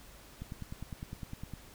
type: click train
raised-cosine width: 5 ms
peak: -28 dBFS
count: 12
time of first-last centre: 0.42-1.537 s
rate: 9.85 Hz
effects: added 50 Hz sine -60 dBFS peak until 1.74 s + pink hiss -55 dBFS RMS until 1.74 s